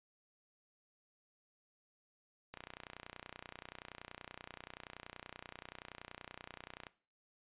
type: click train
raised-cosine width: 0.3 ms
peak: -30 dBFS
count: 133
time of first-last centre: 2.54-6.868 s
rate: 30.5 Hz
effects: noise-tail reverb RT60 0.4 s tail -18 dB re dry + resampled to 8000 Hz